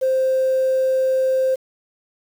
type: tone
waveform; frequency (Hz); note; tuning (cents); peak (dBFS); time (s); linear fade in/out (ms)
sine; 523.3; C5; 0; -14; 0.01-1.56; 20
effects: tanh soft clip ceiling -12 dBFS + 7-bit